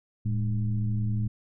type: tone with frequency modulation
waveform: sine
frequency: 110 Hz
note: A2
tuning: in tune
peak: -24 dBFS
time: 0.25-1.28 s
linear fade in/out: 10 ms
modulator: 94.6 Hz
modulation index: 0.77
effects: none